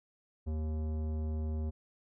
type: tone with tanh clipping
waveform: sine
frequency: 77.78 Hz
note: D#2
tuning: in tune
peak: -34 dBFS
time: 0.46-1.71 s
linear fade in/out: 20 ms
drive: 15 dB
effects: none